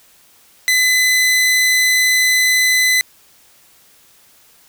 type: tone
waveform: sawtooth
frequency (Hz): 2014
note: B6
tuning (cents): +33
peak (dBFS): -8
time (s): 0.68-3.01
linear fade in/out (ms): 0
effects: white hiss -50 dBFS RMS until 4.68 s